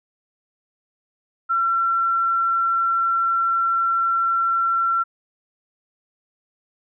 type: tone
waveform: sine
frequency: 1356 Hz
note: E6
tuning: 49 cents sharp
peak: -17 dBFS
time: 1.49-5.04 s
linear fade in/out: 20 ms
effects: none